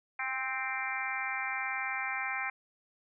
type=harmonic tone with a mistuned harmonic; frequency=261.6 Hz; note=C4; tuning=in tune; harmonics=3 / 4 / 5 / 6 / 7 / 8 / 9; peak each=-40 / -42 / -42 / -40 / -41 / -38 / -38 dBFS; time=0.19-2.5 s; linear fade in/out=5 ms; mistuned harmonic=3; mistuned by=+22 cents; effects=none